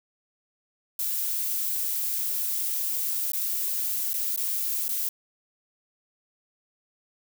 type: noise with dropouts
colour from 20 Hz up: violet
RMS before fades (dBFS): -28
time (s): 0.99-5.09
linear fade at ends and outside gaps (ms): 2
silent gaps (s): 3.319-3.333 / 4.133-4.14 / 4.362-4.375 / 4.882-4.89
effects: none